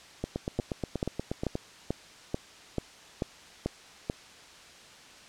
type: two click trains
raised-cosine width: 2 ms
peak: -15 / -17 dBFS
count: 9 / 12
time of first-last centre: 0.59-4.099 / 0.24-1.554 s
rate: 2.28 / 8.37 Hz
effects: white hiss -51 dBFS RMS until 5.28 s + low-pass 6000 Hz 12 dB/octave